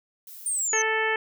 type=noise; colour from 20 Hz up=violet; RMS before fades=-43 dBFS; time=0.27-0.67 s; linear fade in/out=2 ms
type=exponential sweep; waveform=sine; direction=down; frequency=9090 to 6120 Hz; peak=-24 dBFS; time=0.46-0.82 s; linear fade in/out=2 ms
type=harmonic tone; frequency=440 Hz; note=A4; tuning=in tune; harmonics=1 / 2 / 3 / 4 / 5 / 6 / 7; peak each=-28 / -30 / -34 / -26 / -30 / -35 / -38 dBFS; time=0.73-1.16 s; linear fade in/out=2 ms
effects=none